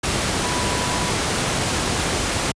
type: tone in noise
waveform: sine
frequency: 984 Hz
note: B5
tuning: 7 cents flat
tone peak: -28 dBFS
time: 0.42-1.11 s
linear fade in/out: 10 ms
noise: pink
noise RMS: -21 dBFS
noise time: 0.03-2.52 s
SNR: -10 dB
effects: high-pass 60 Hz 12 dB/octave + resampled to 22050 Hz